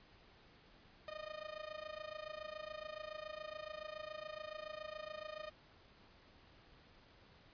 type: tone with amplitude modulation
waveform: sawtooth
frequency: 615 Hz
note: D#5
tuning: 20 cents flat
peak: -38 dBFS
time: 1.08-5.5 s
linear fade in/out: 0 ms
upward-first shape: sine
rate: 27.1 Hz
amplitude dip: 85%
effects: pink hiss -64 dBFS RMS until 7.53 s + resampled to 11025 Hz